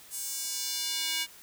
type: tone with high-pass filter sweep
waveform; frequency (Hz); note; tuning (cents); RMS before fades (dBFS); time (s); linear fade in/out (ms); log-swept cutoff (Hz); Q
square; 321.4; E4; -44; -33; 0.1-1.27; 50; 8800 to 2700; 1.4
effects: white hiss -52 dBFS RMS until 1.42 s